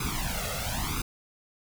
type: noise with flanger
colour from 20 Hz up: pink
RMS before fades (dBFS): -31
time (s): 0-1.02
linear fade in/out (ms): 5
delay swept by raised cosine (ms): 0.8 to 1.53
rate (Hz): 1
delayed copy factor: +0.95
effects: none